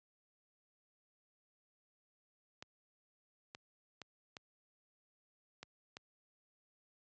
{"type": "clicks", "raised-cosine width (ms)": 0.2, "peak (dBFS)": -30, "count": 6, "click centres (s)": [2.625, 3.549, 4.017, 4.368, 5.63, 5.969], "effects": ["high-pass 80 Hz 12 dB/octave", "resampled to 16000 Hz"]}